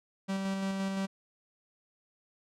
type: tone with tremolo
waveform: 45% pulse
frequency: 193.7 Hz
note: G3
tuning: 20 cents flat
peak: -30 dBFS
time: 0.28-1.07 s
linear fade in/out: 20 ms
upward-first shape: square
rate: 5.8 Hz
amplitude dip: 25%
effects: low-pass 8000 Hz 12 dB/octave